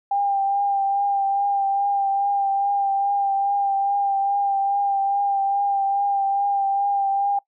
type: tone with vibrato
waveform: sine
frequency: 796 Hz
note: G5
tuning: 26 cents sharp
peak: -18 dBFS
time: 0.11-7.39 s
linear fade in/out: 5 ms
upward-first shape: triangle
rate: 2.4 Hz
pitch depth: 26 cents each way
effects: noise-tail reverb RT60 0.1 s tail -22 dB re dry